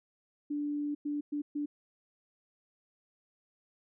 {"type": "tone bursts at uneven times", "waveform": "sine", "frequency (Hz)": 292.6, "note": "D4", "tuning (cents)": -6, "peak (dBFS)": -31, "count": 4, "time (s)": [[0.5, 0.95], [1.05, 1.21], [1.32, 1.42], [1.55, 1.66]], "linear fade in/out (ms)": 10, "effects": []}